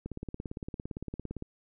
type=click train; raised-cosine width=3 ms; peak=-24 dBFS; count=25; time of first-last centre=0.06-1.424 s; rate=17.6 Hz; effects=none